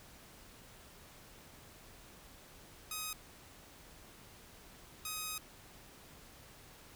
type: tone bursts at uneven times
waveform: 5% pulse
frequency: 1258 Hz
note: D#6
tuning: 19 cents sharp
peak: -27 dBFS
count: 2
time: 2.91-3.13 / 5.05-5.38 s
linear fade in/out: 2 ms
effects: pink hiss -57 dBFS RMS until 6.95 s